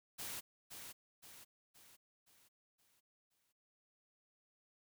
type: noise with echo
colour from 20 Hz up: white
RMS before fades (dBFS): -45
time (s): 0.18-0.41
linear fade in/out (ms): 20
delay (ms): 520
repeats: 6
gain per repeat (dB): -6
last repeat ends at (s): 3.53
effects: none